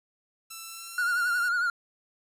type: tone with pitch glide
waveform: 5% pulse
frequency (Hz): 1332 to 1377.4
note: E6 to F6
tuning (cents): +18 to -24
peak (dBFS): -28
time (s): 0.5-1.49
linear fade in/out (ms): 10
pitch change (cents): +58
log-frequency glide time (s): 0.64-1.16
type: tone with vibrato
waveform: triangle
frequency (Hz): 1431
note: F6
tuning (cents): +42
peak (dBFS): -22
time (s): 0.98-1.7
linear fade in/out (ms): 2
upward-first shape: triangle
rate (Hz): 11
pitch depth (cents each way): 72
effects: resampled to 32000 Hz + 10-bit